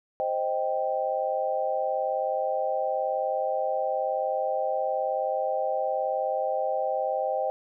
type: chord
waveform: sine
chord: C minor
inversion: none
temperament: equal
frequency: 523.3 / 622.3 / 784 Hz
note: C5 / Eb5 / G5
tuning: 0 / 0 / 0 cents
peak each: -29 dBFS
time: 0.2-7.5 s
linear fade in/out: 0 ms
effects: none